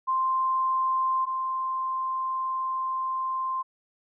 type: tone pair in turn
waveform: sine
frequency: 1046.5 / 1046.5 Hz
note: C6 / C6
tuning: 0 / 0 cents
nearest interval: unison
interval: 0 cents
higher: neither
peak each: -22 / -26 dBFS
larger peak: first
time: 0.07-1.26 / 1.26-3.63 s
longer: second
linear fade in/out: 20 ms
effects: none